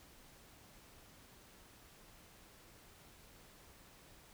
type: silence
effects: pink hiss -61 dBFS RMS until 4.33 s